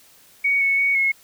sine tone with pitch steps, 2239 / 2209 / 2231 / 2174 Hz, C#7 / C#7 / C#7 / C#7, +17 / -7 / +11 / -34 cents, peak -16 dBFS, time 0.44-1.12 s, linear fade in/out 10 ms, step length 170 ms, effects white hiss -52 dBFS RMS until 1.23 s

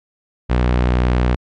sawtooth tone with vibrato, 61.4 Hz, B1, 9 cents flat, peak -9 dBFS, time 0.49-1.36 s, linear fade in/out 20 ms, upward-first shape sine, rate 11 Hz, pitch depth 8 cents each way, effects low-pass 3000 Hz 12 dB/octave + MP3 64 kbps

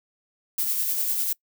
violet noise with tremolo, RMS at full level -24 dBFS, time 0.58-1.33 s, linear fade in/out 5 ms, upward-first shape sine, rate 10 Hz, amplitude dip 35%, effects noise-tail reverb RT60 0.1 s tail -24 dB re dry

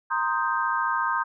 sine chord, C minor seventh, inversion third, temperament equal, 932.3 / 1046.5 / 1244.5 / 1568 Hz, Bb5 / C6 / Eb6 / G6, 0 / 0 / 0 / 0 cents, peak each -28 dBFS, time 0.1-1.24 s, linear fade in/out 20 ms, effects none

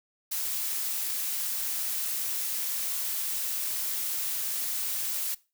blue noise, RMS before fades -31 dBFS, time 0.31-5.35 s, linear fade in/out 10 ms, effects noise-tail reverb RT60 0.3 s tail -21 dB re dry

